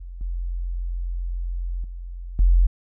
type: tone with level steps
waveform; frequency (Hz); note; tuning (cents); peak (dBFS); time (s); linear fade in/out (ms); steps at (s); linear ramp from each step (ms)
sine; 43.65; F1; 0; -33 / -24 / -31 / -12; 0-2.67; 10; 0.21 / 1.84 / 2.39; 2
effects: none